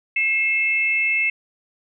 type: tone pair together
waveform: sine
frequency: 2150 / 2636 Hz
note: C7 / E7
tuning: +47 / -1 cents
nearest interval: major third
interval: 352 cents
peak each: -20 dBFS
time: 0.16-1.3 s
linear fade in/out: 5 ms
effects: none